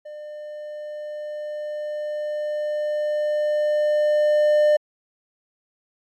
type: tone with level ramp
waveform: triangle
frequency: 600 Hz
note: D5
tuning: 37 cents sharp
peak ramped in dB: -32 to -11 dBFS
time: 0.05-4.77 s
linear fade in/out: 10 ms
effects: MP3 96 kbps